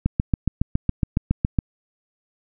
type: click train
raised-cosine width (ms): 5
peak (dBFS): -6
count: 12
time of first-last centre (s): 0.06-1.588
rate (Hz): 7.2
effects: none